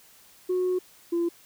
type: tone pair in turn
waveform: sine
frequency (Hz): 365.5 / 341.4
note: F#4 / F4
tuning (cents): -21 / -39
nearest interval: minor second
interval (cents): 118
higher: first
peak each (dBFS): -21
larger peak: neither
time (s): 0.49-0.79 / 1.12-1.29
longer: first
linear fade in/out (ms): 10
effects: tanh soft clip ceiling -20 dBFS + white hiss -55 dBFS RMS until 1.45 s